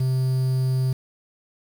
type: tone with quantisation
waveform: triangle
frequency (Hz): 130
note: C3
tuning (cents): -11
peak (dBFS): -17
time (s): 0-0.93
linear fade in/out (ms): 5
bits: 7
effects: none